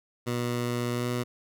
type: tone with pitch glide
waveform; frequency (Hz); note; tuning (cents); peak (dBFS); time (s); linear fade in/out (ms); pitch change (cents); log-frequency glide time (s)
15% pulse; 121 to 122.41; B2 to B2; -35 to -15; -21; 0.26-1.24; 20; +20; 0.93-1.07
effects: none